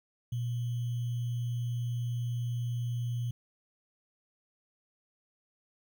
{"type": "tone with sample-and-hold", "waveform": "sine", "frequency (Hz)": 120, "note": "B2", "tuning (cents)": -49, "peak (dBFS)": -30, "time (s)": [0.32, 3.31], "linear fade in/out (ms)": 5, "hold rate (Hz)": 3150, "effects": []}